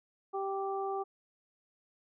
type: harmonic tone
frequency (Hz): 390.6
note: G4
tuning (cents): -6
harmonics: 1 / 2 / 3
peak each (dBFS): -35 / -36 / -41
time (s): 0.33-1.04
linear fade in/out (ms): 20
effects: none